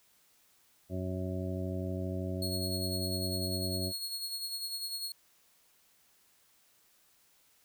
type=harmonic tone; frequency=92.6 Hz; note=F#2; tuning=2 cents sharp; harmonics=1 / 2 / 3 / 4 / 6 / 7; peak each=-36 / -39 / -41 / -42 / -44 / -44 dBFS; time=0.89-3.93 s; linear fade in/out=50 ms
type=tone with tremolo; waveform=sawtooth; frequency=4319 Hz; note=C#8; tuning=46 cents flat; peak=-31 dBFS; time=2.42-5.12 s; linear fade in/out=2 ms; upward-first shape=sine; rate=10 Hz; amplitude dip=50%
effects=white hiss -67 dBFS RMS until 7.64 s